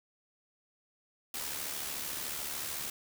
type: noise with amplitude modulation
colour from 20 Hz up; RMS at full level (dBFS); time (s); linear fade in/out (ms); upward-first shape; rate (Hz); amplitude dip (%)
white; -36; 1.34-2.9; 2; sine; 73.6; 45
effects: none